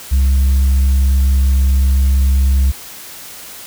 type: tone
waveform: sine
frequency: 67 Hz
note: C2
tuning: 42 cents sharp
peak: -6 dBFS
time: 0.11-2.72 s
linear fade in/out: 20 ms
effects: tanh soft clip ceiling -8 dBFS + white hiss -33 dBFS RMS until 3.66 s